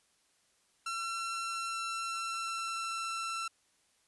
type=tone with pitch glide; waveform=sawtooth; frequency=1353 to 1342.1 Hz; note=E6 to E6; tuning=+45 to +31 cents; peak=-31 dBFS; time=0.86-3.48 s; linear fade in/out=5 ms; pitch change=-14 cents; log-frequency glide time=1.42-3.01 s; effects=white hiss -71 dBFS RMS until 4.07 s + resampled to 24000 Hz